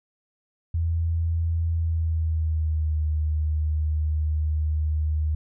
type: tone with pitch glide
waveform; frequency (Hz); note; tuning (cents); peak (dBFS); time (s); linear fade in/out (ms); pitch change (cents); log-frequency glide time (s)
sine; 82.9 to 76.9; E2 to D#2; +10 to -20; -21; 0.74-5.35; 5; -130; 1.71-3.02
effects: none